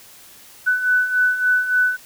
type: beating tone pair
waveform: sine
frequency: 1493 / 1496.5 Hz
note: F#6 / F#6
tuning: +15 / +19 cents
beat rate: 3.5 Hz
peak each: -22 / -16 dBFS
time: 0.66-1.97 s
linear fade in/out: 20 ms
effects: white hiss -45 dBFS RMS until 2.05 s